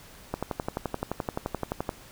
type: click train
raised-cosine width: 1 ms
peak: -14 dBFS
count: 19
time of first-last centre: 0.34-1.892 s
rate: 11.6 Hz
effects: pink hiss -50 dBFS RMS until 2.11 s